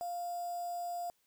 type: tone with quantisation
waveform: sine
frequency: 700 Hz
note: F5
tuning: 4 cents sharp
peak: -36 dBFS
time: 0.01-1.1 s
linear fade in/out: 0 ms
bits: 8
effects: white hiss -75 dBFS RMS until 1.26 s